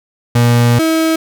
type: tone pair in turn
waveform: 35% pulse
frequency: 119.5 / 322 Hz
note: A#2 / E4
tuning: +43 / -41 cents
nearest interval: octave + perfect fourth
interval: 1716 cents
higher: second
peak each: -6 / -9 dBFS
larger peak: first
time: 0.35-0.79 / 0.79-1.16 s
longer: first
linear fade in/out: 5 ms
effects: none